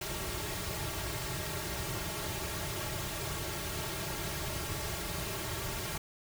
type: noise with comb filter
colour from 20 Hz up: pink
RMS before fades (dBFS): -37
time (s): 0.01-5.98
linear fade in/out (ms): 5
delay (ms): 4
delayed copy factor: -0.95
effects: none